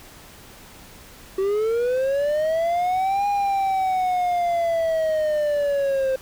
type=linear two-way sweep; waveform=triangle; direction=up then down; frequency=378.6 to 816 to 522 Hz; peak=-17 dBFS; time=1.38-6.16 s; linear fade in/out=5 ms; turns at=3.27 s; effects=pink hiss -45 dBFS RMS until 6.21 s

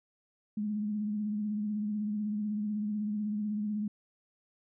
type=tone with vibrato; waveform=sine; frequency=210 Hz; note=G#3; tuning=19 cents sharp; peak=-30 dBFS; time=0.57-3.88 s; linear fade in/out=5 ms; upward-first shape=triangle; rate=16 Hz; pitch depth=49 cents each way; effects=none

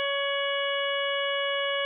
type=harmonic tone with a mistuned harmonic; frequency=560 Hz; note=C#5; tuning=18 cents sharp; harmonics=1 / 2 / 3 / 4 / 5 / 6; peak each=-29 / -34 / -33 / -34 / -32 / -38 dBFS; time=0-1.85 s; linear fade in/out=0 ms; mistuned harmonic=5; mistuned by=+73 cents; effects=none

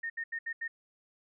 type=tone bursts at uneven times; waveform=sine; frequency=1837 Hz; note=A#6; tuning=26 cents flat; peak=-33 dBFS; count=5; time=0.03-0.1 / 0.17-0.24 / 0.32-0.39 / 0.46-0.53 / 0.61-0.68 s; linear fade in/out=10 ms; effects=none

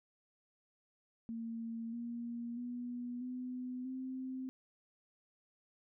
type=tone with pitch steps; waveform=sine; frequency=228.7 / 236.1 / 243.7 / 251.6 / 259.7 Hz; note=A#3 / A#3 / B3 / B3 / C4; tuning=-33 / +22 / -23 / +32 / -13 cents; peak=-39 dBFS; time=1.29-4.49 s; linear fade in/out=0 ms; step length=640 ms; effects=none

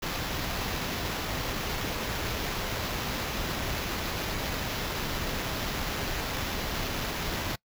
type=noise with sample-and-hold; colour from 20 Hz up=pink; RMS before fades=-32 dBFS; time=0.02-7.56 s; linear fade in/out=10 ms; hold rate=8820 Hz; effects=noise-tail reverb RT60 0.1 s tail -24 dB re dry

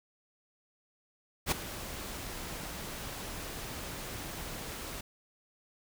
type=noise with ADSR envelope; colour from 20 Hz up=pink; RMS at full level=-27 dBFS; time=1.46-5.01 s; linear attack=54 ms; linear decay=14 ms; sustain=-14 dB; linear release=6 ms; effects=none

